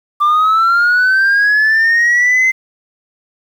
sine linear sweep, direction up, 1174.7 to 2072 Hz, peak -6 dBFS, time 0.2-2.52 s, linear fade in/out 20 ms, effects tanh soft clip ceiling -7 dBFS + 7-bit

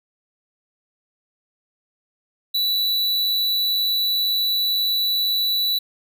square tone, 3951 Hz, B7, in tune, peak -19 dBFS, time 2.54-5.79 s, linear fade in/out 10 ms, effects 10-bit

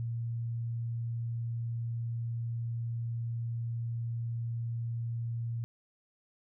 sine tone, 116.54 Hz, A#2, in tune, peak -32 dBFS, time 0-5.64 s, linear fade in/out 0 ms, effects none

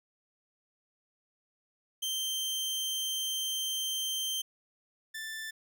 sawtooth tone pair in turn, 3136 / 1766.1 Hz, G7 / A6, 0 / +6 cents, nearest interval minor seventh, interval 994 cents, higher first, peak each -28 / -34 dBFS, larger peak first, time 2.02-4.42 / 5.14-5.51 s, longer first, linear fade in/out 10 ms, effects none

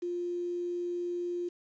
sine tone with quantisation, 350.8 Hz, F4, 8 cents sharp, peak -31 dBFS, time 0.02-1.49 s, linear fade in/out 10 ms, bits 9, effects resampled to 16000 Hz

